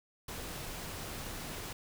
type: noise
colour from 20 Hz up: pink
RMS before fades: -42 dBFS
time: 0.28-1.73 s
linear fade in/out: 5 ms
effects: none